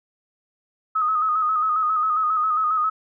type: tone with vibrato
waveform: sine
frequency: 1261 Hz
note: D#6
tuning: 23 cents sharp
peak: -18 dBFS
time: 0.95-2.9 s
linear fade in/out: 10 ms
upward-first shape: square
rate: 7.4 Hz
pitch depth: 39 cents each way
effects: none